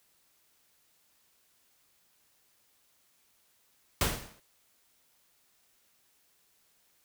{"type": "noise with exponential decay", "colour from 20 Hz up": "pink", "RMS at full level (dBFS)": -24, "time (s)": [4.01, 4.4], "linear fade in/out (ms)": 2, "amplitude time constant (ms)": 84, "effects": ["white hiss -69 dBFS RMS until 7.04 s"]}